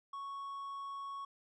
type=tone; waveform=triangle; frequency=1108.7 Hz; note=C#6; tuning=in tune; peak=-39 dBFS; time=0.13-1.25 s; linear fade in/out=5 ms; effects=resampled to 22050 Hz